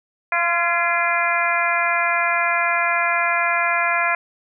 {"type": "harmonic tone with a mistuned harmonic", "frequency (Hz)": 343.9, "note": "F4", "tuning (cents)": -27, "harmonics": [2, 3, 4, 5, 6, 7], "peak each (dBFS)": [-24, -24, -24, -24, -24, -24], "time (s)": [0.32, 4.15], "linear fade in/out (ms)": 2, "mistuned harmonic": 5, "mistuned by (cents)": -30, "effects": []}